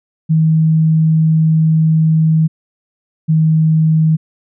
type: tone pair in turn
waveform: sine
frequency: 159.1 / 158.44 Hz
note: D#3 / D#3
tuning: +39 / +32 cents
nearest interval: unison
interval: 7 cents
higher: first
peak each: -8 dBFS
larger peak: neither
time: 0.29-2.48 / 3.28-4.17 s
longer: first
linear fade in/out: 20 ms
effects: none